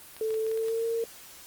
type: clicks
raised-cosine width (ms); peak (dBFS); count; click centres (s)
0.2; -27; 7; 0.166 / 0.306 / 0.342 / 0.466 / 0.515 / 0.575 / 0.684
type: tone with pitch glide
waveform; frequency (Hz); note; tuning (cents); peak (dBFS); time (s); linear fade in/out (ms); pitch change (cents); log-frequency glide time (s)
sine; 440.3 to 458.5; A4 to A#4; +1 to -29; -26; 0.21-1.04; 2; +70; 0.41-0.87
effects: white hiss -48 dBFS RMS until 1.46 s + Opus 24 kbps